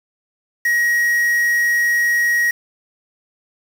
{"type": "tone with quantisation", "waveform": "triangle", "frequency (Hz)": 1895, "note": "A#6", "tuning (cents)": 28, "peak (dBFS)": -12, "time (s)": [0.65, 2.51], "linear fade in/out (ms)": 5, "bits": 5, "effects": []}